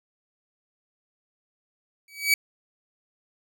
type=tone with exponential growth; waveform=sawtooth; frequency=2279 Hz; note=C#7; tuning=47 cents sharp; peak=-11 dBFS; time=2.08-2.34 s; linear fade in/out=2 ms; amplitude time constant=56 ms; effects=none